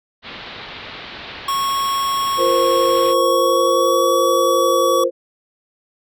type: low-pass noise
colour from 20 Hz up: white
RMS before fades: -34 dBFS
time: 0.22-3.15 s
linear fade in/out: 50 ms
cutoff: 4100 Hz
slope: 48 dB/octave
type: tone with pitch glide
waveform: square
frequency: 1100 to 1134.9 Hz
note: C#6 to C#6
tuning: -14 to +40 cents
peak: -18 dBFS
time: 1.48-5.04 s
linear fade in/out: 5 ms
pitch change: +54 cents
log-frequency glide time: 2.91-4.12 s
type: chord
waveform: sine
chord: F suspended fourth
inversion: none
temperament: equal with one note detuned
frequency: 349.2 / 471.9 / 523.3 Hz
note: F4 / Bb4 / C5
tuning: 0 / +21 / 0 cents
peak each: -21 / -20 / -16 dBFS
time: 2.37-5.11 s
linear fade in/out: 50 ms
effects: none